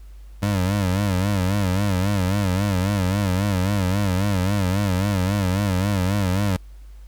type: tone with vibrato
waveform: 25% pulse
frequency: 96.6 Hz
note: G2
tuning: 25 cents flat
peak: -15 dBFS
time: 0.42-6.57 s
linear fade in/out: 10 ms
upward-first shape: sine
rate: 3.7 Hz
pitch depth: 120 cents each way
effects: added 50 Hz sine -38 dBFS peak until 7.07 s + pink hiss -59 dBFS RMS until 7.07 s